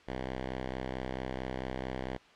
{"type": "tone", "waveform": "5% pulse", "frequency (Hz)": 64.5, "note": "C2", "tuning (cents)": -24, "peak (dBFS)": -24, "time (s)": [0.07, 2.18], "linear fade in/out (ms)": 20, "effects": ["white hiss -58 dBFS RMS until 2.35 s", "low-pass 3000 Hz 12 dB/octave"]}